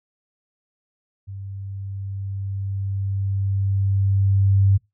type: tone with level ramp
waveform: sine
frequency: 98 Hz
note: G2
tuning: in tune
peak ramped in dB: -31 to -12 dBFS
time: 1.27-4.78 s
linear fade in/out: 20 ms
effects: noise-tail reverb RT60 0.2 s tail -24 dB re dry